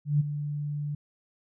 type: tone with ADSR envelope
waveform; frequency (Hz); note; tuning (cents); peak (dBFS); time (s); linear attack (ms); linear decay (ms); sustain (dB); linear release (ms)
sine; 146.83; D3; 0; -18; 0.05-0.95; 150; 18; -11; 5
effects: none